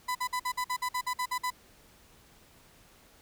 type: tone bursts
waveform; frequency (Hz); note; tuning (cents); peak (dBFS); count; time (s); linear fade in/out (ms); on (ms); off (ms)
35% pulse; 1000; B5; +21; -27; 12; 0.08-1.505; 10; 72; 51
effects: pink hiss -59 dBFS RMS until 3.21 s